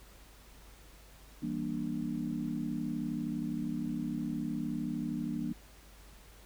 sine chord, E half-diminished seventh, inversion none, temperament just, 164.81 / 197.78 / 237.3 / 296.7 Hz, E3 / G3 / Bb3 / D4, 0 / +16 / +31 / +18 cents, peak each -40 / -40 / -36 / -38 dBFS, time 1.42-5.53 s, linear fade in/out 10 ms, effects added 50 Hz sine -55 dBFS peak until 6.45 s + pink hiss -58 dBFS RMS until 6.45 s

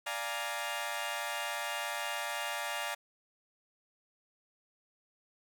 15% pulse chord, Bb dominant seventh, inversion first, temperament equal, 587.3 / 698.5 / 830.6 / 932.3 Hz, D5 / F5 / Ab5 / Bb5, 0 / 0 / 0 / 0 cents, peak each -34 dBFS, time 0.06-2.95 s, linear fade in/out 10 ms, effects none

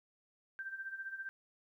sine tone with tremolo, 1568 Hz, G6, in tune, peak -38 dBFS, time 0.59-1.29 s, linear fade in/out 0 ms, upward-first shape sine, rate 15 Hz, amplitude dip 70%, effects 13-bit

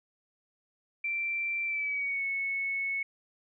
sine tone with pitch glide, 2349 to 2204 Hz, D7 to C#7, 0 to -11 cents, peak -29 dBFS, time 1.04-3.03 s, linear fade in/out 5 ms, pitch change -111 cents, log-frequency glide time 1.65-2.24 s, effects none

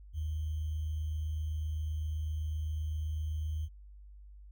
sine tone with sample-and-hold, 77.78 Hz, D#2, in tune, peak -32 dBFS, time 0.13-3.69 s, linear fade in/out 50 ms, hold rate 3150 Hz, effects added 50 Hz sine -49 dBFS peak until 4.51 s

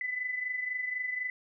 sine tone pair together, 2000 / 2024 Hz, B6 / B6, +21 / +42 cents, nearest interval unison, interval 21 cents, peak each -32 / -39 dBFS, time 0.01-1.3 s, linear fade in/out 2 ms, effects none

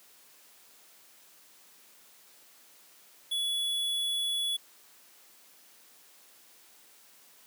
square tone, 3400 Hz, G#7, 40 cents sharp, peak -29 dBFS, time 3.31-4.57 s, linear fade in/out 10 ms, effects white hiss -58 dBFS RMS until 7.46 s + high-pass 200 Hz 12 dB/octave

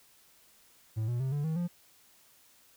triangle tone with pitch steps, 110 / 120.65 / 132.33 / 145.15 / 159.2 / 174.61 Hz, A2 / B2 / C3 / D3 / D#3 / F3, 0 / -40 / +20 / -20 / +40 / 0 cents, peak -27 dBFS, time 0.96-1.68 s, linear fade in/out 20 ms, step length 120 ms, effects white hiss -62 dBFS RMS until 2.76 s

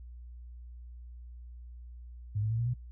sine tone with pitch steps, 103.83 / 108.36 / 113.1 / 118.04 / 123.19 Hz, G#2 / A2 / A2 / A#2 / B2, 0 / -26 / +48 / +22 / -4 cents, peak -28 dBFS, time 2.35-2.74 s, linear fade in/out 10 ms, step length 78 ms, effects noise-tail reverb RT60 0.2 s tail -24 dB re dry + added 60 Hz sine -44 dBFS peak until 2.91 s

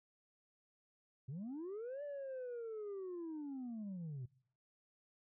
sine linear two-way sweep, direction up then down, 119.2 to 587.3 to 119.2 Hz, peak -40 dBFS, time 1.28-4.26 s, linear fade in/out 10 ms, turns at 2.03 s, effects noise-tail reverb RT60 0.6 s tail -23 dB re dry + tanh soft clip ceiling -41 dBFS

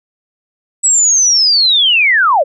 sine linear sweep, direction down, 7902 to 493.9 Hz, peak -7 dBFS, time 0.83-2.44 s, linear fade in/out 20 ms, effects none

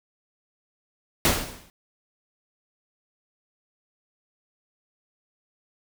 pink noise with exponential decay, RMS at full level -17 dBFS, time 1.25-1.7 s, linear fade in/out 0 ms, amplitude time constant 97 ms, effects none

